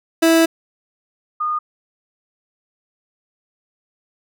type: tone pair in turn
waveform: 30% pulse / sine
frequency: 328 / 1224.5 Hz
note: E4 / D#6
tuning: -9 / -28 cents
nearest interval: octave + major seventh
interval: 2281 cents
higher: second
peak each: -8 / -18 dBFS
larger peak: first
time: 0.22-0.46 / 1.4-1.59 s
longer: first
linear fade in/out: 10 ms
effects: none